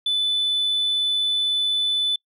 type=tone; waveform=sine; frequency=3498 Hz; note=A7; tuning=11 cents flat; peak=-17 dBFS; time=0.06-2.16 s; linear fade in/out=5 ms; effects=noise-tail reverb RT60 0.1 s tail -26 dB re dry + tanh soft clip ceiling -17 dBFS